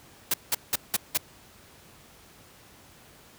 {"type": "noise bursts", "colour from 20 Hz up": "white", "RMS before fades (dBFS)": -24, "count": 5, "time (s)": [0.31, 1.175], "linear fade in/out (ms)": 5, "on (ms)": 29, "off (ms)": 180, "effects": ["pink hiss -53 dBFS RMS until 3.38 s", "high-pass 60 Hz 12 dB/octave"]}